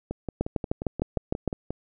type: two click trains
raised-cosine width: 2 ms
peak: -11 / -17 dBFS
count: 8 / 10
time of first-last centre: 0.41-1.477 / 0.11-1.706 s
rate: 6.56 / 5.64 Hz
effects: none